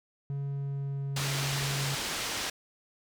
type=tone with pitch glide; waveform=triangle; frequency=139.8 to 138.59 Hz; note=C#3 to C#3; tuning=+15 to 0 cents; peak=-29 dBFS; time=0.3-1.95 s; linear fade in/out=0 ms; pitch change=-15 cents; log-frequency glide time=0.41-1.04 s
type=low-pass noise; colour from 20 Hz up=white; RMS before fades=-34 dBFS; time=1.16-2.5 s; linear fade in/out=5 ms; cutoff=5700 Hz; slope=12 dB/octave
effects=none